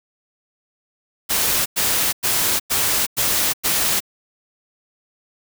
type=noise bursts; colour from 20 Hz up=white; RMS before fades=-19 dBFS; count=6; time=1.29-4.005 s; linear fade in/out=20 ms; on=370 ms; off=99 ms; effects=none